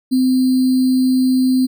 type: tone with sample-and-hold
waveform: sine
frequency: 257.7 Hz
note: C4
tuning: 26 cents flat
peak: -11 dBFS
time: 0.11-1.67 s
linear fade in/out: 20 ms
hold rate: 4410 Hz
effects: none